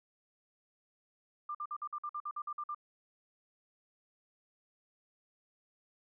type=tone bursts; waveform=sine; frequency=1193 Hz; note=D6; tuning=27 cents sharp; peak=-36 dBFS; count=12; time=1.49-2.747 s; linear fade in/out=5 ms; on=58 ms; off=51 ms; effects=none